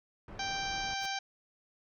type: low-pass noise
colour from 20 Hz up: pink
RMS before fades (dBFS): -47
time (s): 0.28-0.94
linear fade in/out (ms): 2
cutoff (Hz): 1400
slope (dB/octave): 12
type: harmonic tone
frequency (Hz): 784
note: G5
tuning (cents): 0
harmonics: 1 / 2 / 3 / 4 / 5 / 6 / 7 / 8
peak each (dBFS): -37 / -40 / -42 / -43 / -44 / -45 / -45 / -46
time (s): 0.39-1.19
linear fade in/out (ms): 5
type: noise with exponential growth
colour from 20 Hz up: pink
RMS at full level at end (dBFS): -43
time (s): 0.94-1.06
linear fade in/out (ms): 5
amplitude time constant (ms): 25
effects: none